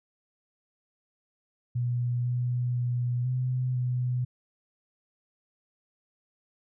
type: tone with pitch steps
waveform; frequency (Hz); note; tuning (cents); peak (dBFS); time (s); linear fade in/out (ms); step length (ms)
sine; 121.8 / 123.1 / 122.3 / 127.1 / 124.7; B2 / B2 / B2 / C3 / B2; -24 / -5 / -16 / -50 / +17; -25; 1.75-4.25; 10; 500
effects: none